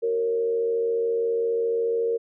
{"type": "tone with frequency modulation", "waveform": "sine", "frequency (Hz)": 462.4, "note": "A#4", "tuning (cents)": -14, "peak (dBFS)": -21, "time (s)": [0.02, 2.18], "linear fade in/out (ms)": 20, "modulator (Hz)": 85.6, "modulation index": 0.46, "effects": []}